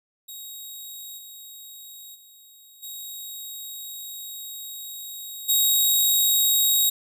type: tone with level steps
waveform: 10% pulse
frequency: 3789 Hz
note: A#7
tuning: 27 cents sharp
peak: -29 / -33 / -41 / -27 / -10 dBFS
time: 0.28-6.9 s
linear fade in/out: 10 ms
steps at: 1.17 / 2.14 / 2.82 / 5.48 s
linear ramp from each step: 20 ms
effects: none